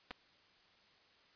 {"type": "clicks", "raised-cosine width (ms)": 0.3, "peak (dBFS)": -28, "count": 2, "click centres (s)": [0.108, 0.112], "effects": ["white hiss -67 dBFS RMS until 1.35 s", "resampled to 11025 Hz"]}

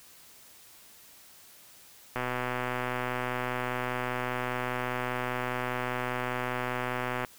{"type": "click train", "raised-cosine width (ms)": 0.5, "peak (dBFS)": -16, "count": 637, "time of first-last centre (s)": [2.16, 7.248], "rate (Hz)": 125, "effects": ["white hiss -54 dBFS RMS until 7.38 s"]}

